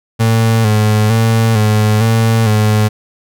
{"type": "tone with vibrato", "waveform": "35% pulse", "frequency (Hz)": 110, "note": "A2", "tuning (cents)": 0, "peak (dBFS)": -7, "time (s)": [0.19, 2.89], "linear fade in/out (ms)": 20, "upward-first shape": "square", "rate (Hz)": 1.1, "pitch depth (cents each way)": 48, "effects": []}